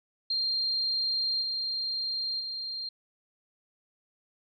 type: tone with level steps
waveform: sine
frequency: 4190 Hz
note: C8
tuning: 2 cents sharp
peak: -26 / -29 / -33 dBFS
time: 0.3-2.89 s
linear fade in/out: 5 ms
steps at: 1.41 / 2.39 s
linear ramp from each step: 20 ms
effects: none